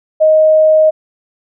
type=tone; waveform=sine; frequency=625 Hz; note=D#5; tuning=8 cents sharp; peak=-5 dBFS; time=0.2-0.91 s; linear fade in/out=20 ms; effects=none